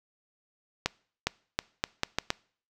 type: accelerating click train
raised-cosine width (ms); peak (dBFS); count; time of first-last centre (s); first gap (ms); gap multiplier
0.2; -8; 7; 0.86-2.304; 410; 0.78
effects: noise-tail reverb RT60 0.5 s tail -24 dB re dry